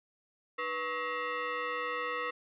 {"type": "tone with frequency modulation", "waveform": "sine", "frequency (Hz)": 305.9, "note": "D#4", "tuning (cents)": -29, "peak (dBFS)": -32, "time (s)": [0.58, 2.31], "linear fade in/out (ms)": 10, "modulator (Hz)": 797, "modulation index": 2.6, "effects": []}